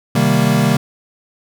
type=chord; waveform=square; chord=C minor seventh; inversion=none; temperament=equal; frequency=130.81 / 155.56 / 196 / 233.1 Hz; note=C3 / Eb3 / G3 / Bb3; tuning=0 / 0 / 0 / 0 cents; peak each=-18 dBFS; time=0.15-0.77 s; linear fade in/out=5 ms; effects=none